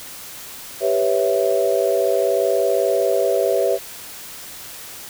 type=chord; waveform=sine; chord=C# half-diminished seventh; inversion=second; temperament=equal; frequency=392 / 493.9 / 554.4 / 659.3 Hz; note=G4 / B4 / C#5 / E5; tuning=0 / 0 / 0 / 0 cents; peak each=-21 dBFS; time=0.8-3.79 s; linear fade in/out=50 ms; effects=white hiss -36 dBFS RMS until 5.09 s